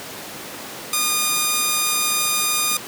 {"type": "tone", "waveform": "5% pulse", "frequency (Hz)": 1221, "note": "D#6", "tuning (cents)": -33, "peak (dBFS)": -6, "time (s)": [0.93, 2.77], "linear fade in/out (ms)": 2, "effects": ["pink hiss -33 dBFS RMS until 2.87 s", "high-pass 200 Hz 12 dB/octave"]}